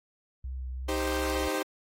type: tone with vibrato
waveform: sine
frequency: 64.1 Hz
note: C2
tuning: 35 cents flat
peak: -33 dBFS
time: 0.44-1.48 s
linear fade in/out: 5 ms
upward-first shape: sine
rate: 2.9 Hz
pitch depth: 20 cents each way
type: chord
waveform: sawtooth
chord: C minor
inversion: first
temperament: equal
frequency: 311.1 / 392 / 523.3 Hz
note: Eb4 / G4 / C5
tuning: 0 / 0 / 0 cents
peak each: -29 dBFS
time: 0.88-1.63 s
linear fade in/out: 10 ms
effects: AAC 48 kbps